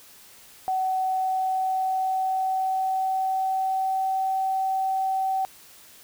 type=tone with pitch glide; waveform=sine; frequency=754 to 765.4 Hz; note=F#5 to G5; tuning=+32 to -42 cents; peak=-22 dBFS; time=0.68-5.45 s; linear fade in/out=0 ms; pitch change=+26 cents; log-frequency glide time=1.12-4.38 s; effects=white hiss -50 dBFS RMS until 6.03 s